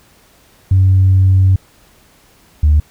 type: tone pair in turn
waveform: sine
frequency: 94.7 / 75.16 Hz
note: F#2 / D2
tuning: +41 / +41 cents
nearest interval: major third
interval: 400 cents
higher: first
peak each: -5 dBFS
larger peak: neither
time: 0.71-1.56 / 2.63-2.8 s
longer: first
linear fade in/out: 5 ms
effects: tanh soft clip ceiling -3 dBFS + pink hiss -49 dBFS RMS until 2.9 s